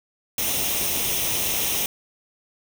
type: noise with comb filter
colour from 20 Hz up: white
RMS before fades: -24 dBFS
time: 0.38-1.86 s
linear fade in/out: 2 ms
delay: 0.33 ms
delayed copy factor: +0.6
effects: none